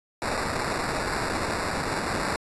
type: noise with sample-and-hold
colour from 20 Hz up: blue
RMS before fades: -28 dBFS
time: 0.22-2.36 s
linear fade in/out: 0 ms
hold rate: 3150 Hz
effects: resampled to 24000 Hz